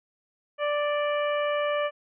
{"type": "harmonic tone", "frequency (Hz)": 587.3, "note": "D5", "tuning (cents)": 0, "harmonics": [1, 2, 3, 4, 5], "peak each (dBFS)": [-25, -31, -35, -37, -39], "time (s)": [0.58, 1.91], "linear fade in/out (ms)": 50, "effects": []}